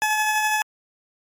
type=tone with tremolo; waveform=20% pulse; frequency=856 Hz; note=A5; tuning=48 cents flat; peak=-13 dBFS; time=0.02-0.62 s; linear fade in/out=0 ms; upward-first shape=sine; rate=12 Hz; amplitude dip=30%; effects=MP3 64 kbps